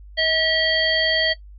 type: harmonic tone with a mistuned harmonic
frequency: 645 Hz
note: E5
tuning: 38 cents flat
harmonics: 1 / 3 / 5 / 7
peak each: -24 / -22 / -21 / -24 dBFS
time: 0.17-1.34 s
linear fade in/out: 20 ms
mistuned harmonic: 1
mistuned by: -16 cents
effects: noise-tail reverb RT60 0.1 s tail -17 dB re dry + added 50 Hz sine -39 dBFS peak until 1.58 s